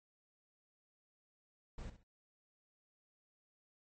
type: noise with echo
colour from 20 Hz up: brown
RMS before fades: -45 dBFS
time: 1.78-1.9 s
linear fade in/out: 5 ms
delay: 67 ms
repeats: 2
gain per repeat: -12 dB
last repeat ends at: 2.034 s
effects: MP3 32 kbps